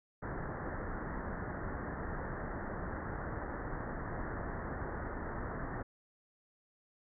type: low-pass noise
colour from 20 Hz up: pink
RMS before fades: -40 dBFS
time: 0.22-5.83 s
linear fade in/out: 10 ms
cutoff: 1900 Hz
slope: 96 dB/octave
effects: none